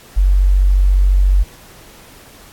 sine tone, 47.13 Hz, F#1, 33 cents sharp, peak -8 dBFS, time 0.16-1.44 s, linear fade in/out 20 ms, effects pink hiss -42 dBFS RMS until 2.52 s + AAC 64 kbps

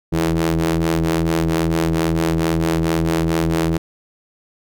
sawtooth ring-modulated tone, 82.41 Hz, E2, in tune, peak -9 dBFS, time 0.12-3.78 s, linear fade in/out 10 ms, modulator 245 Hz, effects none

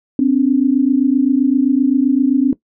sine tone pair together, 257.4 / 285.1 Hz, C4 / C#4, -28 / +49 cents, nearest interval major second, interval 177 cents, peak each -13 dBFS, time 0.19-2.53 s, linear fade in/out 2 ms, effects noise-tail reverb RT60 0.1 s tail -19 dB re dry

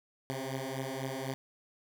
10% pulse beating tone pair, 131.2 / 135.2 Hz, C3 / C#3, +5 / -43 cents, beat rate 4 Hz, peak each -30 dBFS, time 0.3-1.34 s, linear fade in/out 0 ms, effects none

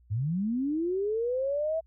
sine linear sweep, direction up, 95.1 to 659.3 Hz, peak -26 dBFS, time 0.1-1.81 s, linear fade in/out 20 ms, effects added 60 Hz sine -57 dBFS peak until 1.86 s

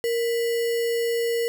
sine tone with sample-and-hold, 466.2 Hz, A#4, in tune, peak -21 dBFS, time 0.04-1.48 s, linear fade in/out 0 ms, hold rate 2450 Hz, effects none

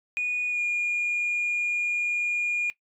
sine tone with pitch glide, 2462 to 2427 Hz, D#7 to D#7, -19 to -44 cents, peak -22 dBFS, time 0.17-2.7 s, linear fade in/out 0 ms, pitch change -25 cents, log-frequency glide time 0.5-0.6 s, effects noise-tail reverb RT60 0.1 s tail -18 dB re dry + tanh soft clip ceiling -21 dBFS

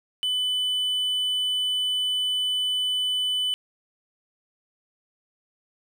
triangle tone, 3000 Hz, F#7, 23 cents sharp, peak -21 dBFS, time 0.23-3.54 s, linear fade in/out 0 ms, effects none

